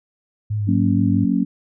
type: tone with vibrato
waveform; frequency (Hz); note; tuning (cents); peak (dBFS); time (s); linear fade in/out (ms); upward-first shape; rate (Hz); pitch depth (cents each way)
sine; 103.83; G#2; 0; -19; 0.5-1.25; 10; triangle; 4.3; 48
type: chord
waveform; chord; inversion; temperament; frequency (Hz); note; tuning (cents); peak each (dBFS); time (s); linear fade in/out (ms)
sine; F# major; none; just; 185 / 231.2 / 277.5; F#3 / A#3 / C#4; 0 / -14 / +2; -20; 0.67-1.45; 20
effects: none